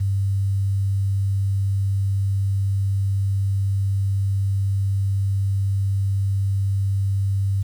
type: tone with quantisation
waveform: sine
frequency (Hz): 98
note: G2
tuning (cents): 0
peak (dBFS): -18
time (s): 0-7.63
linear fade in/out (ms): 10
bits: 8
effects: none